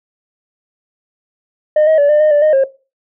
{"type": "tone with pitch steps", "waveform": "sine", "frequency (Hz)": [610, 632, 575, 599, 613, 586, 616, 539], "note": ["D#5", "D#5", "D5", "D5", "D#5", "D5", "D#5", "C#5"], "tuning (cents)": [-34, 27, -37, 34, -26, -4, -17, -49], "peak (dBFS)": -5, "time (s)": [1.76, 2.64], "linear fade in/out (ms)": 5, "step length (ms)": 110, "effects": ["noise-tail reverb RT60 0.3 s tail -19 dB re dry", "tanh soft clip ceiling -6 dBFS"]}